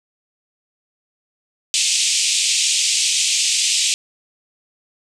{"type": "band-pass noise", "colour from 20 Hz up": "white", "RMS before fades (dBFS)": -18, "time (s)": [1.74, 3.94], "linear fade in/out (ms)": 0, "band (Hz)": [2400, 8400], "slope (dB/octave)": 48, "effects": []}